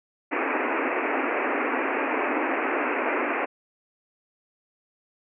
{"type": "band-pass noise", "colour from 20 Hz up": "pink", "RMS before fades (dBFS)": -26, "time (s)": [0.31, 3.46], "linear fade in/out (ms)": 20, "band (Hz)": [250, 2600], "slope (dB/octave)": 96, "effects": []}